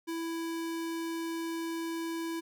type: tone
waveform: square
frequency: 330.7 Hz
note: E4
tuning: 6 cents sharp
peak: -34 dBFS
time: 0.07-2.41 s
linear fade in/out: 20 ms
effects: none